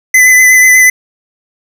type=tone with vibrato; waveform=square; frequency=2017 Hz; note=B6; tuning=36 cents sharp; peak=-3 dBFS; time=0.14-0.9 s; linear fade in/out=5 ms; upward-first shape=triangle; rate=8.2 Hz; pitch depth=27 cents each way; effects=none